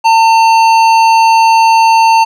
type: tone with tanh clipping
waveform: sine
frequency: 900 Hz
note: A5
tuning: 39 cents sharp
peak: -6 dBFS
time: 0.04-2.25 s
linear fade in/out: 20 ms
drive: 14 dB
effects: none